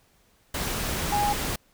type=tone in noise; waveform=sine; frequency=823 Hz; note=G#5; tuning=16 cents flat; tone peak=-22 dBFS; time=1.12-1.33 s; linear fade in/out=5 ms; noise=pink; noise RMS=-29 dBFS; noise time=0.54-1.56 s; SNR=+4 dB; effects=pink hiss -63 dBFS RMS until 1.73 s